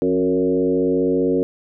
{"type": "tone with frequency modulation", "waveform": "sine", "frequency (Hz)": 365.5, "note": "F#4", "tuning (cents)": -21, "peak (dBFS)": -15, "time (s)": [0.02, 1.43], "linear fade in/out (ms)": 0, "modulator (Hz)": 95.2, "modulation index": 1.5, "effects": []}